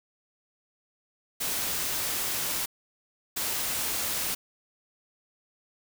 white noise bursts at uneven times, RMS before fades -30 dBFS, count 2, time 1.4-2.66 / 3.36-4.35 s, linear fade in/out 10 ms, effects none

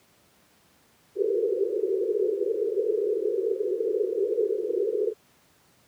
pink band-pass noise, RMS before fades -26 dBFS, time 1.15-5.14 s, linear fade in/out 50 ms, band 370 to 480 Hz, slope 96 dB/octave, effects pink hiss -61 dBFS RMS until 5.87 s + high-pass 100 Hz 12 dB/octave

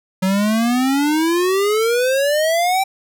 square exponential sweep, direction up, 185 to 784 Hz, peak -15 dBFS, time 0.22-2.84 s, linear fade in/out 10 ms, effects none

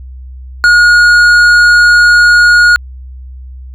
sine tone with tanh clipping, 1440 Hz, F#6, 47 cents flat, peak -4 dBFS, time 0.64-2.76 s, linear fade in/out 0 ms, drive 9 dB, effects added 64 Hz sine -25 dBFS peak until 3.74 s

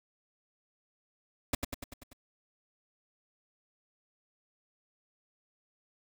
pink noise with echo, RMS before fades -29 dBFS, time 1.53-1.55 s, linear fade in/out 5 ms, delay 97 ms, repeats 6, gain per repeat -4 dB, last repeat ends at 2.132 s, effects none

